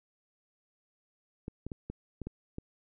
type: clicks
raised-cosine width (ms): 3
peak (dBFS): -25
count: 7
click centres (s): 1.481 / 1.666 / 1.718 / 1.9 / 2.217 / 2.27 / 2.584
effects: none